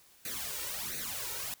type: noise with flanger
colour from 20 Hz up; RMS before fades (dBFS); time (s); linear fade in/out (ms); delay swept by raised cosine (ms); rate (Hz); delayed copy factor
white; -38; 0.25-1.54; 2; 0.47 to 2.17; 1.4; +0.8
effects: white hiss -61 dBFS RMS until 1.6 s